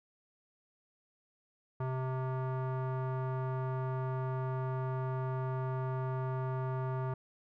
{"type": "tone with low-pass filter", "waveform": "square", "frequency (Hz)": 130, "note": "C3", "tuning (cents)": -11, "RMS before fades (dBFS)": -35, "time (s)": [1.8, 7.14], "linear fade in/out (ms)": 5, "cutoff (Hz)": 1100, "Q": 2.1, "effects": []}